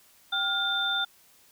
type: tone cluster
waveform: sine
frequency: 781 / 1414 / 3571 Hz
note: G5 / F6 / A7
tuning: -7 / +21 / +25 cents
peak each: -35 / -29 / -27 dBFS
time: 0.32-1.05 s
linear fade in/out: 10 ms
effects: white hiss -59 dBFS RMS until 1.51 s